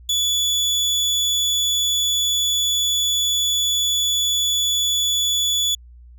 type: tone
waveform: 30% pulse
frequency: 3438 Hz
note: A7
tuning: 41 cents flat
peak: -15 dBFS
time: 0.09-5.75 s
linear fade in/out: 5 ms
effects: added 60 Hz sine -41 dBFS peak until 6.18 s